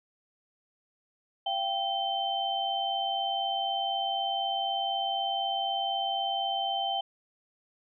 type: tone cluster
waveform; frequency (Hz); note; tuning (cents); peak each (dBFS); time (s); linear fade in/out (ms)
sine; 682 / 782 / 3092; F5 / G5 / G7; -41 / -4 / -24; -35 / -30 / -32; 1.46-7.01; 5
effects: none